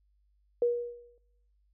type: tone with exponential decay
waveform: sine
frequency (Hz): 479.2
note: A#4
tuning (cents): +48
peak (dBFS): -21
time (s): 0.62-1.18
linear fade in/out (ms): 2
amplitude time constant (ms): 120
effects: noise-tail reverb RT60 0.8 s tail -18 dB re dry + added 50 Hz sine -66 dBFS peak until 1.73 s